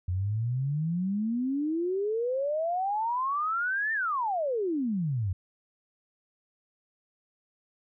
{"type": "exponential two-way sweep", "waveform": "sine", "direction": "up then down", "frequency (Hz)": [87.31, 1816, 87.31], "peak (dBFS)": -26, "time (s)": [0.08, 5.33], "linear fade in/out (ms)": 5, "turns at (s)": 3.93, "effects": []}